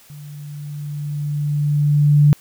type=tone with level ramp; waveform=sine; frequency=146.7 Hz; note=D3; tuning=2 cents flat; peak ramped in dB=-34 to -7 dBFS; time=0.1-2.33 s; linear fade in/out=0 ms; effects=white hiss -49 dBFS RMS until 2.4 s